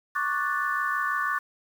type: chord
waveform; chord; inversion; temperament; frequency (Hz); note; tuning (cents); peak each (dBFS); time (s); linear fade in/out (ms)
sine; D major seventh; third; equal; 1108.7 / 1174.7 / 1480 / 1760; C#6 / D6 / F#6 / A6; 0 / 0 / 0 / 0; -30; 0.15-1.39; 10
effects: 8-bit